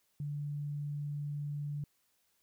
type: tone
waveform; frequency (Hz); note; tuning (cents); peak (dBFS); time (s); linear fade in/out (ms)
sine; 145.8; D3; -12; -35; 0.2-1.84; 2
effects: white hiss -75 dBFS RMS until 2.42 s